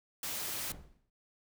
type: noise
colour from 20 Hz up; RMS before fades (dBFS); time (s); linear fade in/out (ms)
white; -38; 0.23-0.72; 2
type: noise with exponential decay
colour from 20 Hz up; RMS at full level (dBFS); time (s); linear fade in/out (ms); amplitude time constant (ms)
brown; -41; 0.7-1.1; 1; 86
effects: none